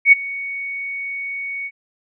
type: tone with ADSR envelope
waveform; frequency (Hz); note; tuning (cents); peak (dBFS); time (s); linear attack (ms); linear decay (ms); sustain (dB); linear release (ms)
sine; 2229; C#7; +9; -3; 0.05-1.71; 72; 17; -21; 50
effects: none